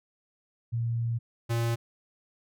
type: tone pair in turn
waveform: sine / square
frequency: 116.54 / 116.54 Hz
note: A#2 / A#2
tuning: 0 / 0 cents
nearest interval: unison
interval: 0 cents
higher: neither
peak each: -26 dBFS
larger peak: neither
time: 0.72-1.19 / 1.49-1.76 s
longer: first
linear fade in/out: 20 ms
effects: none